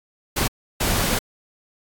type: noise bursts at uneven times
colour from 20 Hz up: pink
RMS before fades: -21 dBFS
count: 2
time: 0.36-0.48 / 0.8-1.19 s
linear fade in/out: 10 ms
effects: AAC 64 kbps